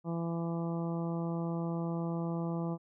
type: harmonic tone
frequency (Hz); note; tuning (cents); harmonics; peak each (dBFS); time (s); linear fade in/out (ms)
167.8; E3; +31; 1 / 2 / 3 / 4 / 5 / 6 / 7; -33 / -39 / -43 / -45 / -47 / -49 / -50; 0.04-2.78; 50
effects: none